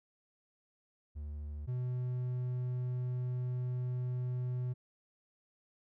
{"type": "tone pair in turn", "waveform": "triangle", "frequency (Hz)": [73.9, 125], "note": ["D2", "B2"], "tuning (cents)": [11, 21], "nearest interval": "major sixth", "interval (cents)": 910, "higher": "second", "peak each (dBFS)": [-37, -31], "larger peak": "second", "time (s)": [[1.15, 1.67], [1.67, 4.74]], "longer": "second", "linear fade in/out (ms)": 20, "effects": []}